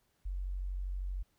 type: tone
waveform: sine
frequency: 46.37 Hz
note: F#1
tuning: 5 cents sharp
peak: -34 dBFS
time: 0.25-1.23 s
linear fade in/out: 10 ms
effects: pink hiss -75 dBFS RMS until 1.38 s